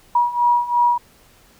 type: beating tone pair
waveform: sine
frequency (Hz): 960 / 962.9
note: B5 / B5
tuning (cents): -49 / -44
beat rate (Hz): 2.9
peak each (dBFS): -19 / -16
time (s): 0.15-0.98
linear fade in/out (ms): 5
effects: pink hiss -52 dBFS RMS until 1.59 s